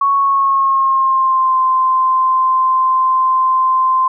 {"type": "tone with pitch glide", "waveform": "sine", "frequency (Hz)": [1108.7, 1040.4], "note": ["C#6", "C6"], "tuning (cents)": [0, -10], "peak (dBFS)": -10, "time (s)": [0.01, 4.08], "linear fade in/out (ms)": 5, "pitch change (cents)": -110, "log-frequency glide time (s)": [0.15, 1.57], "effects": []}